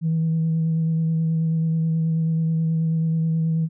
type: tone with vibrato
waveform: sine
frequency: 161.9 Hz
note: E3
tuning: 31 cents flat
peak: -17 dBFS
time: 0.01-3.69 s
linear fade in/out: 50 ms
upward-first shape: sine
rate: 9.3 Hz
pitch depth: 17 cents each way
effects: tanh soft clip ceiling -15 dBFS